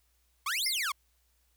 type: exponential two-way sweep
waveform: sawtooth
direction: up then down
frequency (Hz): 1037 to 5590 to 1037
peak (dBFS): -26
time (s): 0.46-0.92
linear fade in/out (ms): 5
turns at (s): 0.67
type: tone with exponential decay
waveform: sine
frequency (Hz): 2100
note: C7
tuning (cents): +6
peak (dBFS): -28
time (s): 0.66-0.79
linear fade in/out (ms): 5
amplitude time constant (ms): 28
effects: added 60 Hz sine -70 dBFS peak until 1.56 s + white hiss -73 dBFS RMS until 1.56 s